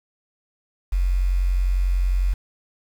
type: tone with quantisation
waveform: sine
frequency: 45.53 Hz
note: F#1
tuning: 27 cents flat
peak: -17 dBFS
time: 0.92-2.34 s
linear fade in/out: 10 ms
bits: 7
effects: none